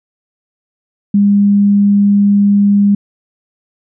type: tone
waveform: sine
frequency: 202.3 Hz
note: G#3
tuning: 45 cents flat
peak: -6 dBFS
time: 1.14-2.95 s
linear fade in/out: 5 ms
effects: none